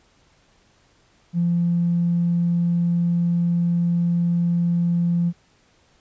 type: tone with tanh clipping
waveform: triangle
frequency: 172.1 Hz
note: F3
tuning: 25 cents flat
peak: -17 dBFS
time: 1.33-5.33 s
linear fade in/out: 50 ms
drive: 4 dB
effects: pink hiss -59 dBFS RMS until 6 s + resampled to 16000 Hz